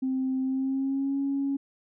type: tone with pitch glide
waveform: sine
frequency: 261.8 to 276.7 Hz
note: C4 to C#4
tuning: +1 to -3 cents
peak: -24 dBFS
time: 0.02-1.57 s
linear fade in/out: 10 ms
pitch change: +96 cents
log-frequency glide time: 0.42-1.18 s
effects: tanh soft clip ceiling -20 dBFS